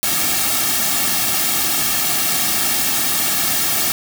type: noise with comb filter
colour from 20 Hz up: white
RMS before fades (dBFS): -18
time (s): 0.03-3.92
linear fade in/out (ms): 0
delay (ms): 2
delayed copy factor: -0.75
effects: none